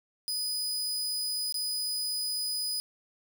sawtooth tone with dropouts, 4978 Hz, D#8, in tune, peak -27 dBFS, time 0.28-2.8 s, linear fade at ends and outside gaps 0 ms, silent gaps 1.524-1.543 s, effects none

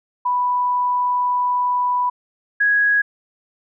sine tone pair in turn, 987.8 / 1661.3 Hz, B5 / G#6, 0 / 0 cents, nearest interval major sixth, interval 900 cents, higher second, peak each -16 / -13 dBFS, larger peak second, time 0.25-2.1 / 2.6-3.02 s, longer first, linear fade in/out 10 ms, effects none

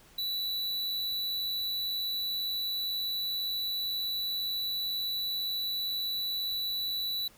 square tone, 3951 Hz, B7, in tune, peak -31 dBFS, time 0.18-7.28 s, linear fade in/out 5 ms, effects pink hiss -58 dBFS RMS until 7.37 s

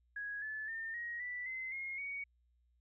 sine tone with pitch steps, 1661.2 / 1733.7 / 1809.5 / 1888.5 / 1971 / 2057 / 2147 / 2241 Hz, G#6 / A6 / A6 / A#6 / B6 / C7 / C7 / C#7, 0 / -26 / +48 / +22 / -4 / -30 / +44 / +18 cents, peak -39 dBFS, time 0.16-2.24 s, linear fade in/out 5 ms, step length 260 ms, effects added 60 Hz sine -70 dBFS peak until 2.8 s

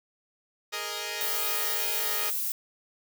5% pulse chord, Ab suspended second, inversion none, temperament equal, 415.3 / 466.2 / 622.3 Hz, Ab4 / Bb4 / Eb5, 0 / 0 / 0 cents, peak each -25 dBFS, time 0.72-2.31 s, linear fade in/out 20 ms
violet noise, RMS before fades -30 dBFS, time 1.21-2.52 s, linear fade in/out 0 ms
effects none

